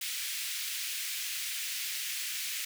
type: high-pass noise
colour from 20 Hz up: pink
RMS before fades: -36 dBFS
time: 0.01-2.65 s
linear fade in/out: 5 ms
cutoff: 2100 Hz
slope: 24 dB/octave
effects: none